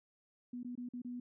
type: tone with dropouts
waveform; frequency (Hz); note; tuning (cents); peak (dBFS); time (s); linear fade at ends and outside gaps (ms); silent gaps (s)
sine; 245.2; B3; -12; -40; 0.53-1.2; 5; 0.632-0.646 / 0.754-0.776 / 0.889-0.935 / 1.019-1.047
effects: none